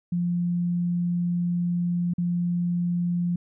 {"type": "tone with dropouts", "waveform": "sine", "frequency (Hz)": 174.61, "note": "F3", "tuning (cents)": 0, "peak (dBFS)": -22, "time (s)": [0.12, 3.36], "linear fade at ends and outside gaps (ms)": 5, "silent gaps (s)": [2.137, 2.181], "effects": []}